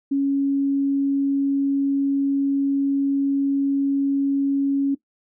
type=tone; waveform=sine; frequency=277.2 Hz; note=C#4; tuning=in tune; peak=-17 dBFS; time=0.11-4.95 s; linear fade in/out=10 ms; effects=noise-tail reverb RT60 0.1 s tail -17 dB re dry